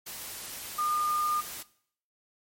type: tone in noise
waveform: sine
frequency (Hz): 1213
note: D#6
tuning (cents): -44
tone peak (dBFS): -26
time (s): 0.78-1.41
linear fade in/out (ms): 10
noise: white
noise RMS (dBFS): -40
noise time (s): 0.06-1.63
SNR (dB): +11
effects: noise-tail reverb RT60 0.6 s tail -18 dB re dry + MP3 64 kbps